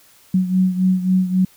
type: beating tone pair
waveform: sine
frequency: 184.7 / 188.4 Hz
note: F#3 / F#3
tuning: -3 / +32 cents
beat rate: 3.7 Hz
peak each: -15 / -20 dBFS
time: 0.34-1.45 s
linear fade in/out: 5 ms
effects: white hiss -51 dBFS RMS until 1.56 s